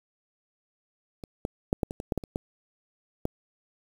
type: clicks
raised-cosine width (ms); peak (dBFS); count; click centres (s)
2; -26 / -15 / -9 / -11 / -21 / -21 / -12 / -14 / -26 / -15 / -13; 11; 1.238 / 1.451 / 1.729 / 1.832 / 1.909 / 2.001 / 2.122 / 2.177 / 2.238 / 2.359 / 3.254
effects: 7-bit